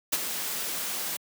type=noise with ADSR envelope; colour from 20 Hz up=white; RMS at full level=-23 dBFS; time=0.12-1.17 s; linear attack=13 ms; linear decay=33 ms; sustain=-9 dB; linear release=8 ms; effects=high-pass 150 Hz 12 dB/octave